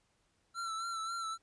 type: tone with vibrato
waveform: square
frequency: 1344 Hz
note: E6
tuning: 33 cents sharp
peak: -37 dBFS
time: 0.54-1.38 s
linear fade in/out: 50 ms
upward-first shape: sine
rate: 3.7 Hz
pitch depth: 42 cents each way
effects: pink hiss -75 dBFS RMS until 1.42 s + resampled to 22050 Hz